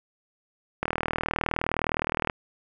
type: click train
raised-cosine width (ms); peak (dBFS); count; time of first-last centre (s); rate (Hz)
0.5; -10; 59; 0.83-2.298; 39.5
effects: none